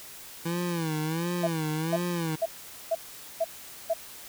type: tone with vibrato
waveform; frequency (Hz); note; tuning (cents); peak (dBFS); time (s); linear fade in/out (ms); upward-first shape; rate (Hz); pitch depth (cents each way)
25% pulse; 164.81; E3; 0; -24; 0.45-2.36; 10; sine; 1.4; 120
type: tone bursts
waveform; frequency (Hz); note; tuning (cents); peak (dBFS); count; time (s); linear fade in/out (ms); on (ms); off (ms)
sine; 659.3; E5; 0; -22; 6; 1.43-3.938; 10; 43; 450
effects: white hiss -45 dBFS RMS until 4.28 s